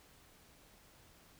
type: silence
effects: pink hiss -63 dBFS RMS until 1.39 s